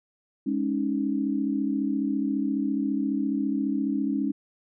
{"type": "chord", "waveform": "sine", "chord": "Ab suspended fourth", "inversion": "none", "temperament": "just", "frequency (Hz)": [207.7, 276.9, 311.5], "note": ["Ab3", "Db4", "Eb4"], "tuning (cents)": [0, -2, 2], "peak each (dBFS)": [-29, -26, -30], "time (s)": [0.46, 4.32], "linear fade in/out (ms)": 10, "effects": []}